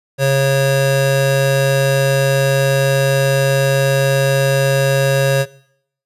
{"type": "tone pair together", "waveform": "square", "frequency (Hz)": [136.6, 546.4], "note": ["C#3", "C#5"], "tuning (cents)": [-25, -25], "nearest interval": "2 octaves", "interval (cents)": 2400, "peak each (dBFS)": -15, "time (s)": [0.18, 5.46], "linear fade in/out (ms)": 50, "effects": ["noise-tail reverb RT60 0.7 s tail -21 dB re dry", "resampled to 32000 Hz"]}